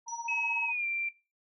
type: tone with tremolo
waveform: sine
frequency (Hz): 932.3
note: A#5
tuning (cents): 0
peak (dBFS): -32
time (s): 0.06-0.74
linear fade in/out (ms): 50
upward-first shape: sine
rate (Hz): 16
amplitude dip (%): 85
type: tone with exponential decay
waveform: sine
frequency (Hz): 5860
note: F#8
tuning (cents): -18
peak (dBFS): -38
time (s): 0.08-0.73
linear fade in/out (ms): 2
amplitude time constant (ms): 140
type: tone with pitch glide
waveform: sine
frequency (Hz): 2561 to 2362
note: D#7 to D7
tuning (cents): +49 to +9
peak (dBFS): -29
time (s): 0.28-1.09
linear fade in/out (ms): 5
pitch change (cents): -140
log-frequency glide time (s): 0.65-0.86
effects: noise-tail reverb RT60 0.3 s tail -20 dB re dry